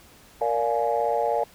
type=chord; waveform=sine; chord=Bb dominant seventh; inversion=none; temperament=just; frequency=466.2 / 582.7 / 699.2 / 839.1 Hz; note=Bb4 / D5 / F5 / Ab5; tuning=0 / -14 / +2 / +18 cents; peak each=-26 dBFS; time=0.41-1.44 s; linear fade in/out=5 ms; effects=tanh soft clip ceiling -12 dBFS + pink hiss -52 dBFS RMS until 1.54 s